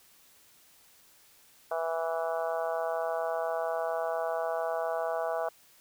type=harmonic tone; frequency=164.3 Hz; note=E3; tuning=5 cents flat; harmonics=3 / 4 / 5 / 6 / 7 / 8 / 9; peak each=-36 / -31 / -37 / -42 / -40 / -45 / -43 dBFS; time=1.71-5.49 s; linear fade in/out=5 ms; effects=white hiss -60 dBFS RMS until 5.8 s